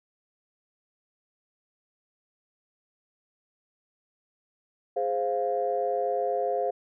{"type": "chord", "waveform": "sine", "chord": "F minor", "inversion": "first", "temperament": "equal", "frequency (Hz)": [415.3, 523.3, 698.5], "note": ["Ab4", "C5", "F5"], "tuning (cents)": [0, 0, 0], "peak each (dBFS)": [-30, -28, -28], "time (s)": [4.96, 6.71], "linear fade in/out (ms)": 10, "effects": ["tanh soft clip ceiling -15 dBFS"]}